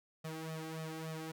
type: tone with flanger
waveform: sawtooth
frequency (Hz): 159.6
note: D#3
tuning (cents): +44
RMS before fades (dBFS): -43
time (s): 0.24-1.32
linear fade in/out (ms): 10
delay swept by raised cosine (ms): 1.6 to 2.6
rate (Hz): 3.5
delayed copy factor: +0.9
effects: none